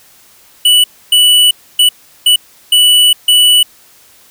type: tone bursts at uneven times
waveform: square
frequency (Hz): 2960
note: F#7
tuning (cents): 0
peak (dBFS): -5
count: 6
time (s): 0.65-0.84 / 1.12-1.51 / 1.79-1.89 / 2.26-2.36 / 2.72-3.13 / 3.28-3.63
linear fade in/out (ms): 5
effects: white hiss -44 dBFS RMS until 4.3 s